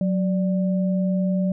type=tone pair together; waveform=sine; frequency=184.99 / 587.3 Hz; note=F#3 / D5; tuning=0 / 0 cents; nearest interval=octave + minor sixth; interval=2000 cents; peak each=-19 / -29 dBFS; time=0.01-1.52 s; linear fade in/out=2 ms; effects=none